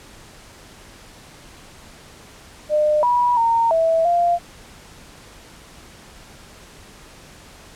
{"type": "tone with pitch steps", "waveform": "sine", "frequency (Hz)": [604, 972, 920, 654, 694], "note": ["D5", "B5", "A#5", "E5", "F5"], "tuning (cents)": [48, -28, -23, -14, -11], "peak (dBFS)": -14, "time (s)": [2.69, 4.39], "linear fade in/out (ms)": 50, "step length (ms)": 340, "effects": ["pink hiss -44 dBFS RMS until 7.75 s", "low-pass 10000 Hz 12 dB/octave"]}